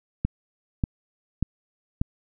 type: click train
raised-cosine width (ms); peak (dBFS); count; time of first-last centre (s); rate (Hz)
5; -10; 4; 0.25-2.015; 1.7
effects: none